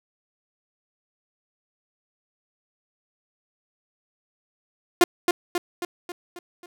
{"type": "tone with echo", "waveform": "sawtooth", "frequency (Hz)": 351.9, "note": "F4", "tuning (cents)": 13, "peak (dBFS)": -8, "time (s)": [5.01, 5.04], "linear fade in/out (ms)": 2, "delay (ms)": 270, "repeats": 6, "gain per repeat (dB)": -5, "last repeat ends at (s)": 6.66, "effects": []}